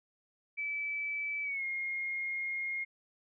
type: tone with pitch glide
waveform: sine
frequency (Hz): 2307 to 2140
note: D7 to C7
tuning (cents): -31 to +38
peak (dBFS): -33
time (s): 0.57-2.85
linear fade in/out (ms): 20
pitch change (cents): -131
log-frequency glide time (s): 1.43-1.64
effects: none